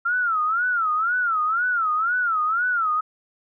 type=tone with vibrato; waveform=sine; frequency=1355 Hz; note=E6; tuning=47 cents sharp; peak=-19 dBFS; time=0.05-3.01 s; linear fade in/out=10 ms; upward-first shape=sine; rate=2 Hz; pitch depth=170 cents each way; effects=none